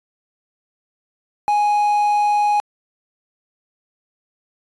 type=tone with quantisation; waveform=triangle; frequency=830.6 Hz; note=G#5; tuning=in tune; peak=-12 dBFS; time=1.48-2.6 s; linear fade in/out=0 ms; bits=6; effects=resampled to 22050 Hz